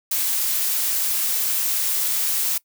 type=noise; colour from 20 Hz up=blue; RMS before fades=-22 dBFS; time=0.11-2.58 s; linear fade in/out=5 ms; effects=noise-tail reverb RT60 0.1 s tail -22 dB re dry